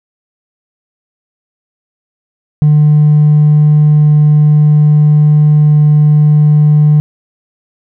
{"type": "tone with hard clipping", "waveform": "sine", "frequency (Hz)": 150.1, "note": "D3", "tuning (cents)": 38, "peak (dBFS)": -4, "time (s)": [2.62, 7], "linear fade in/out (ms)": 0, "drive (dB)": 1, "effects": []}